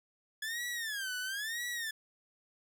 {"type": "tone with vibrato", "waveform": "sawtooth", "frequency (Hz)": 1700, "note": "G#6", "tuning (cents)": 40, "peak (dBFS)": -32, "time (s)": [0.42, 1.91], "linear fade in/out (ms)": 5, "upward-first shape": "sine", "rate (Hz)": 1, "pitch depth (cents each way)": 230, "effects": []}